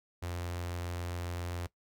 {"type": "tone with notch filter", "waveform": "sawtooth", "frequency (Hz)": 87.31, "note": "F2", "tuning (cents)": 0, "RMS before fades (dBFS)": -38, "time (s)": [0.22, 1.67], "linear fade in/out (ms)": 10, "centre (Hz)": 200, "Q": 1.4, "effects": ["noise-tail reverb RT60 0.1 s tail -18 dB re dry"]}